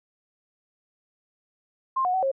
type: tone with pitch steps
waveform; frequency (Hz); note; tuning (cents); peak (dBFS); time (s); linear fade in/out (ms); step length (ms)
sine; 1056 / 729 / 754 / 540; C6 / F#5 / F#5 / C#5; +16 / -26 / +32 / -45; -21; 1.96-2.316; 10; 89
effects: none